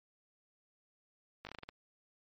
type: slowing click train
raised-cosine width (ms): 0.3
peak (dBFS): -28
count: 8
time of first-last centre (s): 1.45-1.69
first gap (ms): 18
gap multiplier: 1.21
effects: MP3 32 kbps